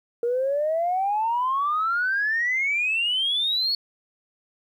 sine exponential sweep, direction up, 466.2 to 4435 Hz, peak -20 dBFS, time 0.23-3.75 s, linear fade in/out 2 ms, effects tanh soft clip ceiling -16 dBFS + 10-bit

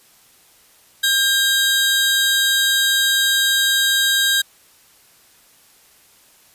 sawtooth tone pair together, 1601 / 3815 Hz, G6 / A#7, +36 / +39 cents, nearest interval octave + minor third, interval 1503 cents, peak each -14 dBFS, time 1.03-4.42 s, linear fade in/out 10 ms, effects white hiss -52 dBFS RMS until 6.54 s + resampled to 32000 Hz

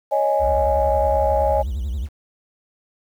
sine chord, C# suspended second, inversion none, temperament equal, 554.4 / 622.3 / 830.6 Hz, C#5 / D#5 / G#5, 0 / 0 / 0 cents, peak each -20 dBFS, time 0.11-1.63 s, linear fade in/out 20 ms
triangle tone with vibrato, 66 Hz, C2, 16 cents sharp, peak -20 dBFS, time 0.39-2.09 s, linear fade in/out 50 ms, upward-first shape sine, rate 11 Hz, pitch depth 260 cents each way
effects tanh soft clip ceiling -6 dBFS + 8-bit

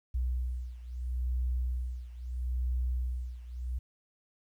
sine beating tone pair, 61.74 / 62.5 Hz, B1 / B1, 0 / +21 cents, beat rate 0.76 Hz, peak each -32 / -35 dBFS, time 0.14-3.79 s, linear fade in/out 10 ms, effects 11-bit

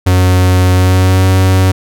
45% pulse tone with pitch glide, 91.7 to 93.9 Hz, F#2 to F#2, -15 to +26 cents, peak -6 dBFS, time 0.06-1.72 s, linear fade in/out 10 ms, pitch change +41 cents, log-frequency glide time 0.72-1.23 s, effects none

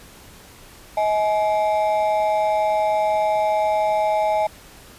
triangle ring-modulated tone, 740 Hz, F#5, in tune, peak -12 dBFS, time 0.97-4.47 s, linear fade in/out 5 ms, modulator 105 Hz, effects pink hiss -45 dBFS RMS until 4.98 s + resampled to 32000 Hz

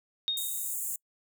sine tone with exponential decay, 3714 Hz, A#7, 7 cents flat, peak -24 dBFS, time 0.28-0.74 s, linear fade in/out 0 ms, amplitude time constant 100 ms
pink high-pass noise, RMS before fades -34 dBFS, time 0.37-0.96 s, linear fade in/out 2 ms, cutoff 6900 Hz, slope 96 dB/octave
effects noise-tail reverb RT60 0.1 s tail -26 dB re dry

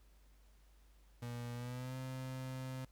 35% pulse tone with pitch glide, 120 to 130.11 Hz, B2 to C3, -49 to -9 cents, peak -40 dBFS, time 1.22-2.85 s, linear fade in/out 5 ms, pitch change +140 cents, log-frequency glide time 1.54-1.96 s, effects added 50 Hz sine -62 dBFS peak until 2.91 s + pink hiss -73 dBFS RMS until 2.91 s

